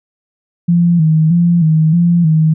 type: tone with vibrato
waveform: sine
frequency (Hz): 164.81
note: E3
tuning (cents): 0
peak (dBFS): -7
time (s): 0.68-2.54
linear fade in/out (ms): 10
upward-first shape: square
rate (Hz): 1.6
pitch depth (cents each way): 76
effects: none